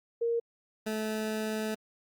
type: tone pair in turn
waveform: sine / 20% pulse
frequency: 466.2 / 217.1 Hz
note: A#4 / A3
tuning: 0 / -23 cents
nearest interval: octave + minor second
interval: 1323 cents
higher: first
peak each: -26 dBFS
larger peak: neither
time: 0.21-0.4 / 0.86-1.75 s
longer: second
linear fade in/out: 10 ms
effects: Opus 48 kbps